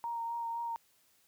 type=tone with vibrato; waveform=sine; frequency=930 Hz; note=A#5; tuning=4 cents flat; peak=-34 dBFS; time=0.04-0.76 s; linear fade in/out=0 ms; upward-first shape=sine; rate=3.9 Hz; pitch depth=16 cents each way; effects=white hiss -69 dBFS RMS until 1.27 s + high-pass 60 Hz 12 dB/octave